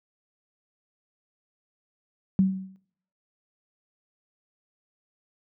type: tone with exponential decay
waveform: sine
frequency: 190 Hz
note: F#3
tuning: 46 cents sharp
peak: -14 dBFS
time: 2.39-2.76 s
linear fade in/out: 0 ms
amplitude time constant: 79 ms
effects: noise-tail reverb RT60 0.7 s tail -17 dB re dry + high-pass 80 Hz 12 dB/octave